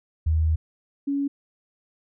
sine tone pair in turn, 79.3 / 280.7 Hz, D#2 / C#4, +33 / +22 cents, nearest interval octave + minor seventh, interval 2189 cents, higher second, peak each -18 / -22 dBFS, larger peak first, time 0.26-0.56 / 1.07-1.28 s, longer first, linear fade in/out 10 ms, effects none

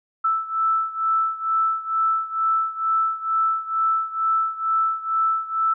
sine beating tone pair, 1318.5 / 1320.7 Hz, E6 / E6, 0 / +3 cents, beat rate 2.2 Hz, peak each -21 / -24 dBFS, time 0.24-5.74 s, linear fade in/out 10 ms, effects none

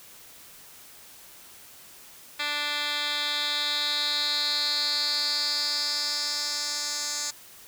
10% pulse tone with band-pass filter sweep, 293.7 Hz, D4, in tune, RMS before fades -28 dBFS, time 2.39-7.31 s, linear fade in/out 10 ms, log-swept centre 3000 to 6200 Hz, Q 4.6, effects white hiss -49 dBFS RMS until 7.67 s

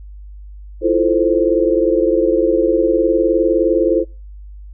sine chord, F major seventh, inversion third, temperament equal, 329.6 / 349.2 / 440 / 523.3 Hz, E4 / F4 / A4 / C5, 0 / 0 / 0 / 0 cents, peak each -17 dBFS, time 0.81-4.05 s, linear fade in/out 50 ms, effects noise-tail reverb RT60 0.3 s tail -23 dB re dry + added 50 Hz sine -32 dBFS peak until 4.73 s

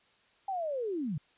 sine linear sweep, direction down, 800 to 130 Hz, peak -31 dBFS, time 0.48-1.18 s, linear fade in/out 5 ms, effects white hiss -66 dBFS RMS until 1.37 s + resampled to 8000 Hz

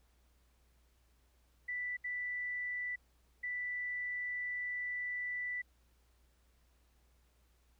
sine tone bursts at uneven times, 1975.5 Hz, B6, in tune, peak -36 dBFS, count 3, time 1.68-1.97 / 2.04-2.96 / 3.43-5.62 s, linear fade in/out 10 ms, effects added 60 Hz sine -68 dBFS peak until 7.79 s + pink hiss -75 dBFS RMS until 7.79 s

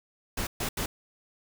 pink noise bursts at uneven times, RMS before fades -31 dBFS, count 3, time 0.37-0.47 / 0.6-0.69 / 0.77-0.86 s, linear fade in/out 5 ms, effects none

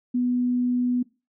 sine tone, 246.9 Hz, B3, in tune, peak -20 dBFS, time 0.14-1.03 s, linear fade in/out 10 ms, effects noise-tail reverb RT60 0.3 s tail -21 dB re dry

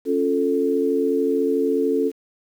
sine chord, Db augmented, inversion none, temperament equal with one note detuned, 275.4 / 349.2 / 440 Hz, Db4 / F4 / A4, -11 / 0 / 0 cents, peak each -22 / -25 / -20 dBFS, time 0.05-2.12 s, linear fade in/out 50 ms, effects 8-bit

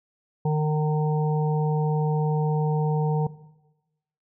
harmonic tone, 152.8 Hz, D#3, 31 cents flat, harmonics 1 / 3 / 5 / 6, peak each -21 / -28 / -33 / -34 dBFS, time 0.45-3.27 s, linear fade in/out 5 ms, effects noise-tail reverb RT60 1.0 s tail -17 dB re dry

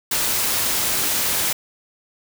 white noise, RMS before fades -21 dBFS, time 0.11-1.53 s, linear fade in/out 5 ms, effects none

